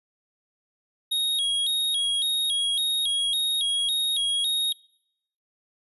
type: tone with vibrato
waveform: square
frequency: 3515 Hz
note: A7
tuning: 2 cents flat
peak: -23 dBFS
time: 1.11-4.73 s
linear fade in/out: 10 ms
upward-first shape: square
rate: 1.8 Hz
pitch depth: 110 cents each way
effects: noise-tail reverb RT60 0.8 s tail -26 dB re dry + resampled to 32000 Hz